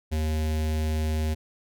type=tone with notch filter; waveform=square; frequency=77.78 Hz; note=D#2; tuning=in tune; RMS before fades=-26 dBFS; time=0.11-1.35 s; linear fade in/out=20 ms; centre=1200 Hz; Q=1.4; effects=none